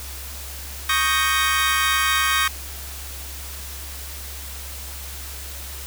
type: chord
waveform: 25% pulse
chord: Eb dominant seventh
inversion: third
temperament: equal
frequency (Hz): 1108.7 / 1244.5 / 1568 / 1864.7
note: Db6 / Eb6 / G6 / Bb6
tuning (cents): 0 / 0 / 0 / 0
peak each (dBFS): -20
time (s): 0.89-2.48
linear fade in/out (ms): 5
effects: added 68 Hz sine -35 dBFS peak until 5.86 s + white hiss -36 dBFS RMS until 5.86 s